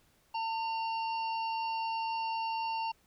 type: harmonic tone with a mistuned harmonic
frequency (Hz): 901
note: A5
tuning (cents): +41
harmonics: 1 / 3 / 5 / 6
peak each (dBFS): -32 / -41 / -47 / -53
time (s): 0.34-2.92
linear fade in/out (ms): 10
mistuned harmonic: 3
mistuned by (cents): +43
effects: pink hiss -68 dBFS RMS until 3.06 s